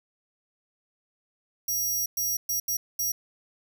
20% pulse tone bursts at uneven times, 5700 Hz, F8, 34 cents sharp, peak -20 dBFS, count 5, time 1.68-2.06 / 2.17-2.37 / 2.49-2.6 / 2.68-2.77 / 2.99-3.12 s, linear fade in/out 5 ms, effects none

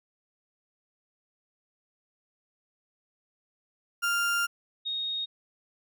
35% pulse / sine tone pair in turn, 1396.9 / 3729 Hz, F6 / A#7, 0 / 0 cents, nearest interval octave + perfect fourth, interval 1700 cents, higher second, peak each -23 / -29 dBFS, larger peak first, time 4.02-4.47 / 4.85-5.26 s, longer first, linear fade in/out 20 ms, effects none

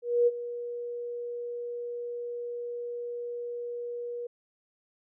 sine tone with ADSR envelope, 479.6 Hz, A#4, 49 cents sharp, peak -18 dBFS, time 0.02-4.27 s, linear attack 250 ms, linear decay 33 ms, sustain -15 dB, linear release 7 ms, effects none

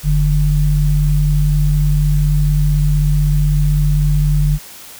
sine tone pair together, 44.18 / 148.2 Hz, F1 / D3, +21 / +16 cents, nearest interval octave + major sixth, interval 2095 cents, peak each -13 dBFS, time 0.03-4.59 s, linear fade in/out 50 ms, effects white hiss -36 dBFS RMS until 4.99 s

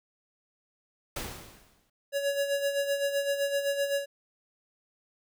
pink noise with exponential decay, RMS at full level -33 dBFS, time 1.16-1.9 s, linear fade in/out 5 ms, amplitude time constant 160 ms
square tone with tremolo, 562 Hz, C#5, 24 cents sharp, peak -25 dBFS, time 2.12-4.06 s, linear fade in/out 50 ms, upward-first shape sine, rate 7.8 Hz, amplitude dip 60%
effects none

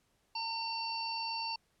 harmonic tone, 909 Hz, A#5, 44 cents flat, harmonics 1 / 3 / 5 / 6, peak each -38 / -43 / -38 / -49 dBFS, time 0.35-1.56 s, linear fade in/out 5 ms, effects pink hiss -74 dBFS RMS until 1.8 s + low-pass 12000 Hz 12 dB/octave

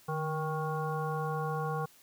harmonic tone with a mistuned harmonic, 157.3 Hz, D#3, 19 cents sharp, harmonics 1 / 3 / 5 / 7 / 9, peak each -34 / -37 / -38 / -38 / -44 dBFS, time 0.08-1.86 s, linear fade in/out 10 ms, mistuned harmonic 1, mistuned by -55 cents, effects white hiss -60 dBFS RMS until 2.02 s

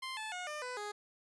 15% pulse tone with pitch steps, 1046.5 / 869.9 / 723.1 / 601.1 / 499.6 / 415.3 Hz, C6 / A5 / F#5 / D5 / B4 / G#4, 0 / -20 / -40 / +40 / +20 / 0 cents, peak -33 dBFS, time 0.02-0.92 s, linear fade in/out 10 ms, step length 150 ms, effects resampled to 22050 Hz

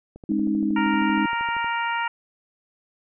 click train, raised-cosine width 2 ms, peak -28 dBFS, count 20, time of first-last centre 0.16-1.644 s, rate 12.8 Hz
sine chord, Ab suspended fourth, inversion none, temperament equal with one note detuned, 207.7 / 270.5 / 311.1 Hz, Ab3 / Db4 / Eb4, 0 / -42 / 0 cents, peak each -24 / -27 / -23 dBFS, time 0.29-1.26 s, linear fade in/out 5 ms
harmonic tone, 466.2 Hz, A#4, in tune, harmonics 2 / 3 / 4 / 5 / 6, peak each -25 / -29 / -31 / -33 / -35 dBFS, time 0.76-2.08 s, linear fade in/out 5 ms
effects none

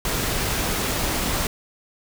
pink noise, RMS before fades -24 dBFS, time 0.05-1.47 s, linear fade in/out 2 ms, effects none

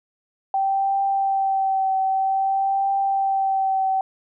sine tone with vibrato, 776 Hz, G5, 18 cents flat, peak -18 dBFS, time 0.54-4.01 s, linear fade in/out 2 ms, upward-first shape triangle, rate 0.52 Hz, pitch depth 24 cents each way, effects none

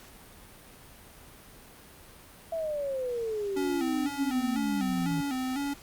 sine exponential sweep, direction down, 670 to 159.2 Hz, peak -29 dBFS, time 2.52-5.21 s, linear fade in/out 5 ms
square tone with vibrato, 270 Hz, C#4, 45 cents flat, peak -30 dBFS, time 3.56-5.74 s, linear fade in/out 10 ms, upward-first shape square, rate 2 Hz, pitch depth 79 cents each way
effects pink hiss -51 dBFS RMS until 5.82 s + Opus 48 kbps

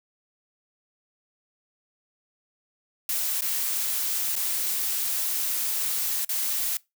blue noise with dropouts, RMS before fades -27 dBFS, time 3.09-6.77 s, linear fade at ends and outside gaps 2 ms, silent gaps 3.409-3.42 / 4.355-4.363 / 6.248-6.291 s, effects noise-tail reverb RT60 0.2 s tail -22 dB re dry

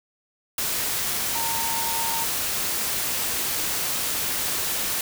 sine tone in noise, 915 Hz, A#5, 32 cents flat, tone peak -29 dBFS, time 1.35-2.24 s, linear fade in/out 2 ms, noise white, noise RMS -26 dBFS, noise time 0.58-5.01 s, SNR -6 dB, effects none

